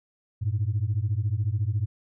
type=beating tone pair; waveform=sine; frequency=98 / 112 Hz; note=G2 / A2; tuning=0 / +31 cents; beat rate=14 Hz; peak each=-25 dBFS; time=0.41-1.86 s; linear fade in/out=20 ms; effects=tanh soft clip ceiling -18 dBFS